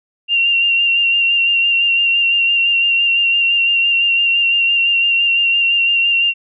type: tone with vibrato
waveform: sine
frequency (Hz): 2768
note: F7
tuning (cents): -16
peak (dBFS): -11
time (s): 0.28-6.34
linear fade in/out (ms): 50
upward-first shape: sine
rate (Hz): 5.9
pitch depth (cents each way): 25
effects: none